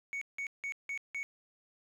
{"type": "tone bursts", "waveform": "sine", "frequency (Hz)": 2228, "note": "C#7", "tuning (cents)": 8, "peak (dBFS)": -32, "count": 5, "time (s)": [0.13, 1.23], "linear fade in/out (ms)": 0, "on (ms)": 84, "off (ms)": 170, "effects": ["tanh soft clip ceiling -34 dBFS", "11-bit"]}